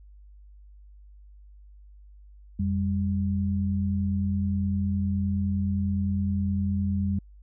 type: tone pair together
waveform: sine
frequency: 88.38 / 198.1 Hz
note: F2 / G3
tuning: +21 / +18 cents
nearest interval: octave + major second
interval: 1397 cents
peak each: -26 dBFS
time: 2.59-7.19 s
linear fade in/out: 5 ms
effects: added 50 Hz sine -47 dBFS peak until 7.42 s